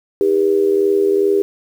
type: tone with amplitude modulation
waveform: sine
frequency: 399.4 Hz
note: G4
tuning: 32 cents sharp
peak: -8 dBFS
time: 0.21-1.42 s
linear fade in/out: 0 ms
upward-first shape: sine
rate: 82.5 Hz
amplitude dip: 75%
effects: 7-bit